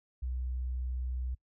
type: tone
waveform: sine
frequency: 62.8 Hz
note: B1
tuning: 30 cents sharp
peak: -32 dBFS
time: 0.22-1.35 s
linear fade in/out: 10 ms
effects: noise-tail reverb RT60 0.1 s tail -24 dB re dry